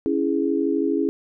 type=chord; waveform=sine; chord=C# minor; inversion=none; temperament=equal; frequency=277.2 / 329.6 / 415.3 Hz; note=C#4 / E4 / G#4; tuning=0 / 0 / 0 cents; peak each=-23 / -23 / -24 dBFS; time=0.06-1.09 s; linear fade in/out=0 ms; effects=none